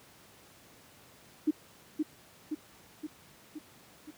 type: tone with echo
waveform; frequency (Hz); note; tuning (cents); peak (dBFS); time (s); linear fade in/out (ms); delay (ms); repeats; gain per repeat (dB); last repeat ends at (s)
sine; 305.8; D#4; -30; -22; 1.47-1.51; 10; 520; 5; -4; 4.11
effects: pink hiss -57 dBFS RMS until 4.17 s + high-pass 100 Hz 12 dB/octave